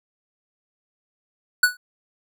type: tone with exponential decay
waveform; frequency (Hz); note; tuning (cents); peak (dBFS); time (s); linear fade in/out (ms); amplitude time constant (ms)
square; 1477; F#6; -3; -10; 1.63-1.77; 5; 30
effects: none